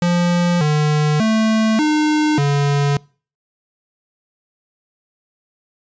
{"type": "tone with pitch steps", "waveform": "square", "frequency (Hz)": [174.7, 150.7, 220, 304.3, 142.6], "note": ["F3", "D3", "A3", "D#4", "C#3"], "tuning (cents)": [1, 45, 0, -38, 49], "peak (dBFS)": -14, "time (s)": [0.02, 2.97], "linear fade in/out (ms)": 2, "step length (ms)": 590, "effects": ["noise-tail reverb RT60 0.4 s tail -25 dB re dry", "resampled to 16000 Hz"]}